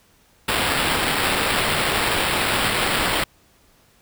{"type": "noise with sample-and-hold", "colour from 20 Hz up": "white", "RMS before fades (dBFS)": -21, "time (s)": [0.48, 3.24], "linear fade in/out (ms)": 5, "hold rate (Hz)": 6300, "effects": ["pink hiss -57 dBFS RMS until 4.01 s"]}